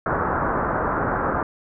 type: low-pass noise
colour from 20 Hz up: white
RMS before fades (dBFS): -23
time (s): 0.06-1.43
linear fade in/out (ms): 2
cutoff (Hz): 1500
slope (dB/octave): 48
effects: none